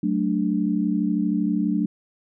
sine chord, D major, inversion first, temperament equal with one note detuned, 187.58 / 220 / 293.7 Hz, F#3 / A3 / D4, +24 / 0 / 0 cents, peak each -24 / -24 / -24 dBFS, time 0.03-1.86 s, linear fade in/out 5 ms, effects none

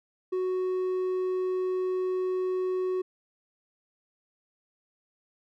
sine tone with hard clipping, 370 Hz, F#4, in tune, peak -27 dBFS, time 0.32-3.02 s, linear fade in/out 10 ms, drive 3 dB, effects none

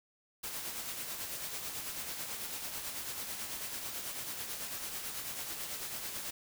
white noise with tremolo, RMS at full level -39 dBFS, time 0.43-6.31 s, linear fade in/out 10 ms, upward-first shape sine, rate 9.1 Hz, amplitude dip 40%, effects none

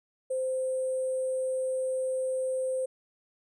sine tone with sample-and-hold, 518 Hz, C5, 17 cents flat, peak -27 dBFS, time 0.3-2.86 s, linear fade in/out 10 ms, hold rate 8820 Hz, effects resampled to 22050 Hz

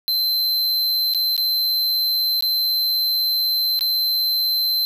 square tone with dropouts, 4092 Hz, C8, 39 cents flat, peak -18 dBFS, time 0.08-4.85 s, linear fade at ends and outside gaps 0 ms, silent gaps 1.137-1.147 / 1.365-1.378 / 2.408-2.424 / 3.792-3.809 s, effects none

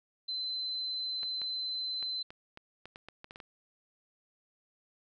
sine tone, 4058 Hz, B7, 46 cents sharp, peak -33 dBFS, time 0.28-2.23 s, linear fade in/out 10 ms
clicks, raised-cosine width 0.3 ms, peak -30 dBFS, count 12, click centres 1.232 / 1.417 / 2.027 / 2.305 / 2.574 / 2.856 / 2.959 / 3.086 / 3.244 / 3.309 / 3.359 / 3.402 s
effects none

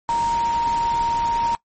sine tone in noise, 932.3 Hz, A#5, in tune, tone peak -18 dBFS, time 0.09-1.55 s, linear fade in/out 0 ms, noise pink, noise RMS -33 dBFS, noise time 0.09-1.55 s, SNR +12 dB, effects noise-tail reverb RT60 0.1 s tail -20 dB re dry + MP3 32 kbps

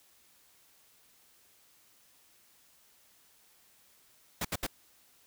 pink noise bursts, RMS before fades -33 dBFS, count 3, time 4.41-4.667 s, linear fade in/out 5 ms, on 39 ms, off 70 ms, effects white hiss -64 dBFS RMS until 5.26 s

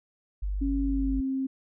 sine tone, 49.08 Hz, G1, 3 cents sharp, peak -27 dBFS, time 0.42-1.21 s, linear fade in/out 10 ms
sine tone with pitch glide, 276.4 to 266.1 Hz, C#4 to C4, -5 to +29 cents, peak -26 dBFS, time 0.61-1.47 s, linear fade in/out 10 ms, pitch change -66 cents, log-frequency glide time 0.84-1.23 s
effects none

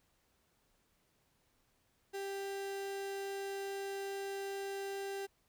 35% pulse tone, 393.9 Hz, G4, 8 cents sharp, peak -37 dBFS, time 2.13-5.27 s, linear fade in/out 20 ms, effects pink hiss -75 dBFS RMS until 5.48 s

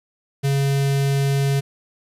square tone with notch filter, 138.59 Hz, C#3, in tune, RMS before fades -19 dBFS, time 0.43-1.61 s, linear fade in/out 20 ms, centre 1100 Hz, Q 1.3, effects resampled to 32000 Hz + 9-bit

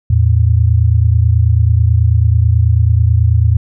sine tone pair together, 82.41 / 111.6 Hz, E2 / A2, 0 / +25 cents, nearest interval perfect fourth, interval 525 cents, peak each -10 dBFS, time 0.1-3.57 s, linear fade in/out 5 ms, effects none

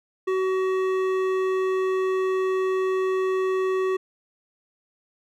sine tone with hard clipping, 376.6 Hz, F#4, 31 cents sharp, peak -23 dBFS, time 0.27-3.97 s, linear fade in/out 10 ms, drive 12 dB, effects none

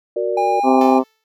sine chord, Gb augmented, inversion none, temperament equal, 370 / 466.2 / 587.3 Hz, Gb4 / Bb4 / D5, 0 / 0 / 0 cents, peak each -22 dBFS, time 0.16-0.6 s, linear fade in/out 5 ms
triangle tone, 810 Hz, G#5, 43 cents flat, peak -14 dBFS, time 0.37-0.99 s, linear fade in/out 5 ms
harmonic tone, 130.3 Hz, C3, 7 cents flat, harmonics 2 / 3 / 4 / 5 / 6 / 7 / 8 / 9, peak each -14 / -18 / -20 / -22 / -24 / -25 / -26 / -27 dBFS, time 0.63-1.04 s, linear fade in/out 50 ms
5% pulse tone with exponential decay, 440 Hz, A4, in tune, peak -20 dBFS, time 0.81-1.24 s, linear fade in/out 2 ms, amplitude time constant 93 ms
effects none

